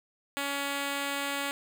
5% pulse tone, 281 Hz, C#4, 24 cents sharp, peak -19 dBFS, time 0.37-1.51 s, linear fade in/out 0 ms, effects none

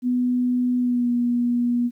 sine tone with pitch glide, 247.9 to 241.3 Hz, B3 to B3, +7 to -40 cents, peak -18 dBFS, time 0.02-1.91 s, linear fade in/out 50 ms, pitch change -47 cents, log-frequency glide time 0.78-1.1 s, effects 10-bit

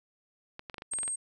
clicks, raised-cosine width 0.3 ms, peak -25 dBFS, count 9, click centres 0.594 / 0.698 / 0.743 / 0.782 / 0.821 / 0.936 / 0.987 / 1.032 / 1.079 s
sine tone, 8420 Hz, C9, 10 cents sharp, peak -31 dBFS, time 0.91-1.16 s, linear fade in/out 10 ms
effects none

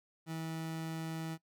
30% pulse tone, 161.7 Hz, E3, 33 cents flat, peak -35 dBFS, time 0.26-1.38 s, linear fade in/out 50 ms, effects noise-tail reverb RT60 0.1 s tail -20 dB re dry

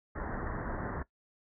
pink low-pass noise, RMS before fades -37 dBFS, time 0.15-1.03 s, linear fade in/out 10 ms, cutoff 1900 Hz, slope 96 dB/octave, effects noise-tail reverb RT60 0.1 s tail -18 dB re dry

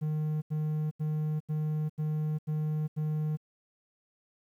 triangle tone bursts, 153.5 Hz, D#3, 23 cents flat, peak -26 dBFS, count 7, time 0.01-3.372 s, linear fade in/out 20 ms, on 410 ms, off 82 ms, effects 11-bit

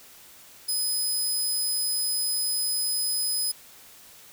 15% pulse tone, 5030 Hz, D#8, 18 cents sharp, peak -19 dBFS, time 0.68-3.52 s, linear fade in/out 10 ms, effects white hiss -50 dBFS RMS until 4.32 s

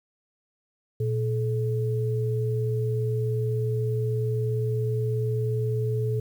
sine tone pair together, 118.4 / 430.5 Hz, A#2 / A4, +27 / -38 cents, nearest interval octave + minor seventh, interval 2235 cents, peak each -24 / -29 dBFS, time 1-6.2 s, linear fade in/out 5 ms, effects 9-bit

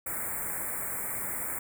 white band-stop noise, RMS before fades -34 dBFS, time 0.06-1.59 s, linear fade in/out 5 ms, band 2300 to 7500 Hz, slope 96 dB/octave, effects none

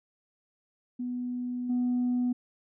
sine tone with level steps, 246.9 Hz, B3, in tune, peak -30 / -23 dBFS, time 0.99-2.33 s, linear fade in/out 10 ms, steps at 1.69 s, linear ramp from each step 10 ms, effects tanh soft clip ceiling -22 dBFS

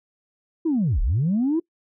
sine linear two-way sweep, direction down then up, 342.4 to 30.91 to 342.4 Hz, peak -17 dBFS, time 0.65-1.6 s, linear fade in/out 10 ms, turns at 1.01 s, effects noise-tail reverb RT60 0.1 s tail -23 dB re dry + tanh soft clip ceiling -15 dBFS

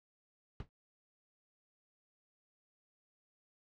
brown noise with exponential decay, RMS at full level -39 dBFS, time 0.6-0.69 s, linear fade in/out 0 ms, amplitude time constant 18 ms, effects low-pass 4000 Hz 12 dB/octave

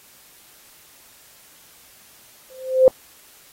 sine tone with exponential growth, 519 Hz, C5, 14 cents flat, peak -5 dBFS, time 2.5-2.88 s, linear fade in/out 1 ms, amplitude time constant 82 ms, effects white hiss -50 dBFS RMS until 3.52 s + AAC 48 kbps

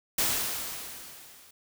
white noise with level ramp, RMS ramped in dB -25 to -55 dBFS, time 0.18-1.51 s, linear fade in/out 5 ms, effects none

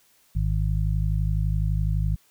harmonic tone, 51.91 Hz, G#1, in tune, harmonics 1 / 2 / 3, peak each -23 / -26 / -28 dBFS, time 0.35-2.16 s, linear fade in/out 10 ms, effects white hiss -61 dBFS RMS until 2.3 s

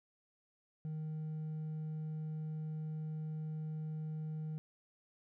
sine tone with hard clipping, 155.56 Hz, D#3, in tune, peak -39 dBFS, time 0.85-4.58 s, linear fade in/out 0 ms, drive 2 dB, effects none

